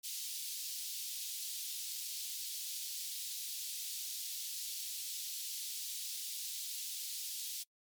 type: high-pass noise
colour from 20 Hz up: pink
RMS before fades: -42 dBFS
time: 0.03-7.64 s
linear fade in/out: 20 ms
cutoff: 3600 Hz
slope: 24 dB/octave
effects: noise-tail reverb RT60 0.1 s tail -26 dB re dry + MP3 96 kbps